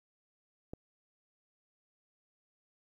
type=click; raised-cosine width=2 ms; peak=-28 dBFS; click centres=0.735 s; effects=11-bit